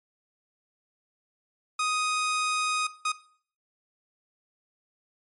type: tone bursts at uneven times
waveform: sawtooth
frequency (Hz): 1248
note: D#6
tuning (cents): +5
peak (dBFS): -21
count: 2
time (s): 1.79-2.87 / 3.05-3.12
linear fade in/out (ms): 5
effects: noise-tail reverb RT60 0.5 s tail -17 dB re dry + MP3 48 kbps